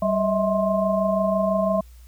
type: tone cluster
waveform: sine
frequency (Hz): 193.6 / 625 / 651 / 1056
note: G3 / D#5 / E5 / C6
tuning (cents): -21 / +8 / -22 / +16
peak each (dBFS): -24 / -28 / -21 / -28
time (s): 0.02-1.81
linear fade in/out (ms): 5
effects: added 60 Hz sine -43 dBFS peak until 2.07 s + white hiss -58 dBFS RMS until 2.07 s